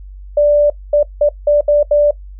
sine tone bursts at uneven times, 587.3 Hz, D5, in tune, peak -7 dBFS, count 6, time 0.37-0.7 / 0.93-1.03 / 1.21-1.29 / 1.47-1.61 / 1.68-1.83 / 1.91-2.11 s, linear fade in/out 5 ms, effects noise-tail reverb RT60 0.1 s tail -20 dB re dry + added 48 Hz sine -30 dBFS peak until 2.39 s

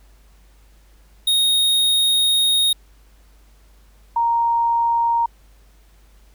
square / sine tone pair in turn, 3729 / 932.2 Hz, A#7 / A#5, 0 / 0 cents, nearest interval 2 octaves, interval 2400 cents, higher first, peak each -15 / -15 dBFS, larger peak neither, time 1.27-2.73 / 4.16-5.26 s, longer first, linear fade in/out 5 ms, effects added 50 Hz sine -48 dBFS peak until 6.34 s + pink hiss -58 dBFS RMS until 6.34 s

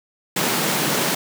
pink high-pass noise, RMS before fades -21 dBFS, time 0.36-1.15 s, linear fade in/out 5 ms, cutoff 140 Hz, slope 48 dB/octave, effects none

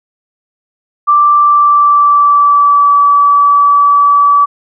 sine tone with pitch glide, 1174.7 to 1149.2 Hz, D6 to D6, 0 to -38 cents, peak -4 dBFS, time 1.07-4.46 s, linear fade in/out 20 ms, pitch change -38 cents, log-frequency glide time 1.35-2.96 s, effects none

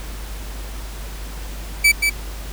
40% pulse tone with echo, 2307 Hz, D7, 31 cents flat, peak -9 dBFS, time 1.84-1.92 s, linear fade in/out 10 ms, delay 180 ms, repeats 1, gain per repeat -5 dB, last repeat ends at 2.1 s, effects added 50 Hz sine -29 dBFS peak until 2.52 s + pink hiss -37 dBFS RMS until 2.52 s

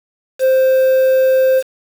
triangle tone with quantisation, 523.3 Hz, C5, in tune, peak -7 dBFS, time 0.39-1.63 s, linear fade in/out 50 ms, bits 5, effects none

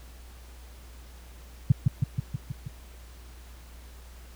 sine tone with echo, 130.1 Hz, C3, 9 cents flat, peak -12 dBFS, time 1.7-1.72 s, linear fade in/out 5 ms, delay 160 ms, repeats 6, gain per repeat -3 dB, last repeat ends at 2.68 s, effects added 60 Hz sine -45 dBFS peak until 4.35 s + pink hiss -54 dBFS RMS until 4.35 s

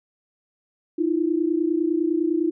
sine tone pair together, 312.8 / 342.7 Hz, D#4 / F4, +9 / -33 cents, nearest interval major second, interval 158 cents, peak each -22 dBFS, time 0.98-2.51 s, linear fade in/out 10 ms, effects none

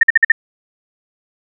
sine tone bursts, 1816 Hz, A#6, 46 cents flat, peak -4 dBFS, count 5, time 0.01-0.32 s, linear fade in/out 5 ms, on 22 ms, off 50 ms, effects none

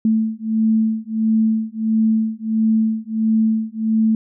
sine beating tone pair, 220 / 221.5 Hz, A3 / A3, 0 / +12 cents, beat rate 1.5 Hz, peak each -18 dBFS, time 0.05-4.15 s, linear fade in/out 2 ms, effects none

